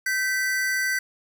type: tone pair together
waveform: square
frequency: 1544.3 / 1975.5 Hz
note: G6 / B6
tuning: -26 / 0 cents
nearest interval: major third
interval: 426 cents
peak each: -26 dBFS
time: 0.06-0.99 s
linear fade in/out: 5 ms
effects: none